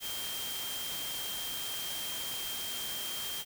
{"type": "tone in noise", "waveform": "sine", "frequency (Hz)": 3176, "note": "G7", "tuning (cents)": 22, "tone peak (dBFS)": -39, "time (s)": [0, 3.45], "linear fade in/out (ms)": 50, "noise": "white", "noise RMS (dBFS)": -39, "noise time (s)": [0, 3.45], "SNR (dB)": -3, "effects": []}